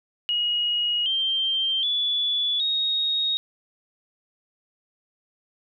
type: tone with pitch steps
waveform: sine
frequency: 2891 / 3153 / 3438 / 3749 Hz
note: F#7 / G7 / A7 / A#7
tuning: -41 / +9 / -41 / +9 cents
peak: -21 dBFS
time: 0.29-3.37 s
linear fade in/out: 0 ms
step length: 770 ms
effects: none